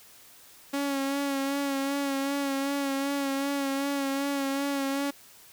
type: tone with vibrato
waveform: sawtooth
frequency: 277.2 Hz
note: C#4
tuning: in tune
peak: -23 dBFS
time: 0.73-5.11 s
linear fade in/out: 10 ms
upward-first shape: sine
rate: 2.6 Hz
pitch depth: 32 cents each way
effects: white hiss -53 dBFS RMS until 5.52 s